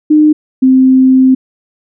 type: tone pair in turn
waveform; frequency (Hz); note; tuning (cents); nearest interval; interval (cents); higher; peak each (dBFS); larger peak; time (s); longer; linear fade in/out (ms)
sine; 304.4 / 260.6; D#4 / C4; -38 / -7; minor third; 269; first; -3; neither; 0.1-0.33 / 0.62-1.35; second; 10
effects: none